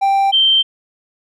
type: tone pair in turn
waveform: triangle / sine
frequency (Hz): 786 / 3131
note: G5 / G7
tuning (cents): +4 / -3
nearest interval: 2 octaves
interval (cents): 2393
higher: second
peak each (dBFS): -9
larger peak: neither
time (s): 0.01-0.32 / 0.32-0.63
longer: neither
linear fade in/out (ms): 20
effects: none